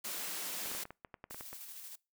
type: high-pass noise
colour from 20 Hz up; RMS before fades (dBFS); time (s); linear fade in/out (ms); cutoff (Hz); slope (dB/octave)
white; -40; 0.04-0.84; 10; 160; 48
type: clicks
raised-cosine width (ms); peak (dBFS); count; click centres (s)
0.5; -31; 12; 0.659 / 0.715 / 0.75 / 0.854 / 0.906 / 1.048 / 1.142 / 1.241 / 1.309 / 1.345 / 1.409 / 1.53
type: noise with tremolo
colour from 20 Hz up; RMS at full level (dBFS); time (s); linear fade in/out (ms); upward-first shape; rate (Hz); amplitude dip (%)
blue; -47; 1.3-1.96; 10; square; 13; 30
effects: noise-tail reverb RT60 0.3 s tail -25 dB re dry